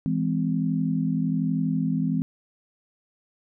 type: chord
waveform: sine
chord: E augmented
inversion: none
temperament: just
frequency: 164.81 / 206 / 257.5 Hz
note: E3 / G#3 / B#3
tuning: 0 / -14 / -28 cents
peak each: -25 / -28 / -26 dBFS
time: 0.06-2.22 s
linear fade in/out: 0 ms
effects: none